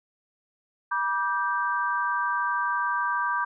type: chord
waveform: sine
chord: G major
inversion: first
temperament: equal with one note detuned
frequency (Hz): 968 / 1174.7 / 1568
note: B5 / D6 / G6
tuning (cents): -35 / 0 / 0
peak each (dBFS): -28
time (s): 0.91-3.45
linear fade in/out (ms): 10
effects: none